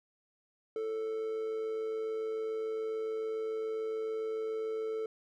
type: tone with amplitude modulation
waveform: triangle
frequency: 441.2 Hz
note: A4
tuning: 5 cents sharp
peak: -29 dBFS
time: 0.76-5.06 s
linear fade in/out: 2 ms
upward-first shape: sine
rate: 107 Hz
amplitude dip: 40%
effects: none